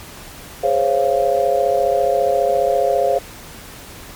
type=chord; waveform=sine; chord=Db major seventh; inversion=second; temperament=just; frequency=415.8 / 519.7 / 554.4 / 693 Hz; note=Ab4 / C5 / Db5 / F5; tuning=+2 / -12 / 0 / -14 cents; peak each=-22 / -19 / -18 / -18 dBFS; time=0.63-3.19 s; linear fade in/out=10 ms; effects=pink hiss -37 dBFS RMS until 4.15 s + MP3 96 kbps